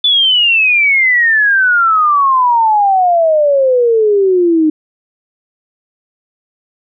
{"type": "exponential sweep", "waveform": "sine", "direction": "down", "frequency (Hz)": [3500, 304.7], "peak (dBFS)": -7, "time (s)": [0.04, 4.7], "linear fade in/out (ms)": 5, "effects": []}